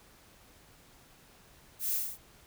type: noise with echo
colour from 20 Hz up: violet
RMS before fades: -34 dBFS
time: 1.79-2 s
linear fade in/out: 50 ms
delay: 36 ms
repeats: 5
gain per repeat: -2 dB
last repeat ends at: 2.18 s
effects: pink hiss -59 dBFS RMS until 2.46 s